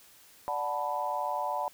sine chord, B minor seventh, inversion first, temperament equal with one note detuned, 587.3 / 734.9 / 880 / 987.8 Hz, D5 / F#5 / A5 / B5, 0 / -12 / 0 / 0 cents, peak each -36 / -35 / -34 / -34 dBFS, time 0.48-1.68 s, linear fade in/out 0 ms, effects white hiss -57 dBFS RMS until 1.73 s

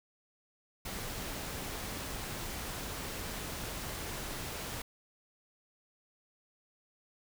pink noise, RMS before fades -40 dBFS, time 0.85-4.82 s, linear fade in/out 5 ms, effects none

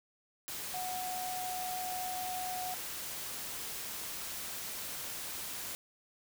sine tone in noise, 735 Hz, F#5, 12 cents flat, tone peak -37 dBFS, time 0.74-2.74 s, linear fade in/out 0 ms, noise white, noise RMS -41 dBFS, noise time 0.48-5.75 s, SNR +1 dB, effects none

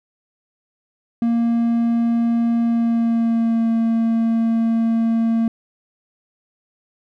triangle tone with pitch glide, 232.9 to 227.8 Hz, A#3 to A#3, -1 to -40 cents, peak -13 dBFS, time 1.22-5.48 s, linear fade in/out 2 ms, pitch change -39 cents, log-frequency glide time 2.62-3.7 s, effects none

